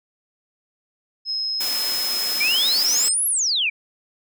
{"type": "tone", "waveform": "sine", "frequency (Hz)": 5140, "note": "E8", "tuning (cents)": -45, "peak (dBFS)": -22, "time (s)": [1.25, 3.15], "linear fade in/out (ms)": 50}
{"type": "high-pass noise", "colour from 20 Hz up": "white", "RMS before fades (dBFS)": -28, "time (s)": [1.6, 3.09], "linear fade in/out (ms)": 10, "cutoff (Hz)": 190, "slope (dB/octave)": 48}
{"type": "exponential two-way sweep", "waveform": "sine", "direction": "up then down", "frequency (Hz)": [2274, 11500, 2274], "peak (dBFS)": -18, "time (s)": [2.4, 3.7], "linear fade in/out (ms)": 10, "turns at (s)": 3.27}
{"effects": []}